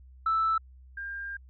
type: tone pair in turn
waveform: sine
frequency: 1318.5 / 1601 Hz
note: E6 / G6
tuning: 0 / +36 cents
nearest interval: minor third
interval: 336 cents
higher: second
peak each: -22 / -34 dBFS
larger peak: first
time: 0.26-0.58 / 0.97-1.37 s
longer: second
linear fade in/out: 5 ms
effects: tanh soft clip ceiling -19 dBFS + added 64 Hz sine -49 dBFS peak until 1.49 s